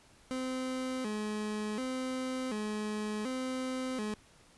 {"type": "tone with vibrato", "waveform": "30% pulse", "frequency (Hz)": 234, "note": "A#3", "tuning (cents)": 7, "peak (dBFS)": -31, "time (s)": [0.31, 4.14], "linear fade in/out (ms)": 0, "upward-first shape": "square", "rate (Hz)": 0.68, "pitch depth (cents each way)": 170, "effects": ["pink hiss -61 dBFS RMS until 4.57 s", "resampled to 24000 Hz"]}